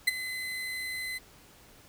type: tone with ADSR envelope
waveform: 35% pulse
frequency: 2033 Hz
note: B6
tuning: 50 cents sharp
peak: -17 dBFS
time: 0.07-1.19 s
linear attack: 10 ms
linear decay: 20 ms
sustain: -15 dB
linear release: 22 ms
effects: pink hiss -56 dBFS RMS until 1.88 s